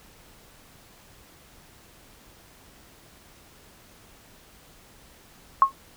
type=tone with exponential decay; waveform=sine; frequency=1084 Hz; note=C#6; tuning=39 cents flat; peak=-8 dBFS; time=5.62-5.72 s; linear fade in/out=1 ms; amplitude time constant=21 ms; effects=pink hiss -53 dBFS RMS until 5.96 s